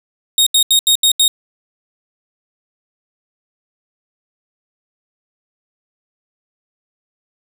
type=tone bursts; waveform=sawtooth; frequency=3729 Hz; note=A#7; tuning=in tune; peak=-6 dBFS; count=6; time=0.38-1.28 s; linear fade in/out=2 ms; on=85 ms; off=78 ms; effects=none